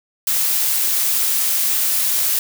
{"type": "noise", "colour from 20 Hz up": "blue", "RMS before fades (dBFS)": -18, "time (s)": [0.27, 2.39], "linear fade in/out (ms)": 2, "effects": []}